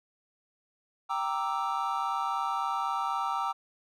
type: chord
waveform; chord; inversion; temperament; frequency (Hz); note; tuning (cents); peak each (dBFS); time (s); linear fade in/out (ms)
triangle; E half-diminished seventh; first; equal; 784 / 932.3 / 1174.7 / 1318.5; G5 / Bb5 / D6 / E6; 0 / 0 / 0 / 0; -32; 1.09-3.53; 20
effects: none